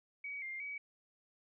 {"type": "tone with pitch steps", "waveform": "sine", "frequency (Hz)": [2264, 2110, 2271], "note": ["C#7", "C7", "C#7"], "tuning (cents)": [36, 14, 41], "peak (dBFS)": -40, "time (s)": [0.24, 0.78], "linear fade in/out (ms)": 5, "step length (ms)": 180, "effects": []}